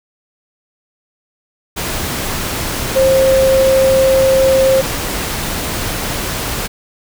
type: tone in noise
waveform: sine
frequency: 531 Hz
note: C5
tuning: 25 cents sharp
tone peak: -8 dBFS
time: 2.95-4.82 s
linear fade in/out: 20 ms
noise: pink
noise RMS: -20 dBFS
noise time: 1.76-6.68 s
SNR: +9 dB
effects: none